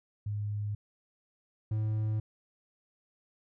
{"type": "tone pair in turn", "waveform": ["sine", "triangle"], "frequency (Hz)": [103.83, 108.22], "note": ["G#2", "A2"], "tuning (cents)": [0, -28], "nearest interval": "minor second", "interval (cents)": 72, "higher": "second", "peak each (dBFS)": [-31, -26], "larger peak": "second", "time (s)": [[0.26, 0.75], [1.71, 2.2]], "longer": "neither", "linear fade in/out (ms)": 5, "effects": []}